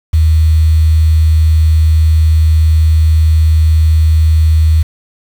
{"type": "tone with quantisation", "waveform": "sine", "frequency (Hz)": 79.1, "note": "D#2", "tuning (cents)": 29, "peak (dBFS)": -5, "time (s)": [0.13, 4.83], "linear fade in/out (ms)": 10, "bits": 5, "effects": []}